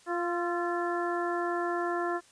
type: harmonic tone with a mistuned harmonic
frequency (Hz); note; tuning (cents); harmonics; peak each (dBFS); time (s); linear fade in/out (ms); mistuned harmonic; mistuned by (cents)
348.1; F4; -6; 1 / 2 / 3 / 4 / 5; -31 / -34 / -36 / -37 / -38; 0.06-2.21; 50; 4; -39
effects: white hiss -59 dBFS RMS until 2.31 s + resampled to 22050 Hz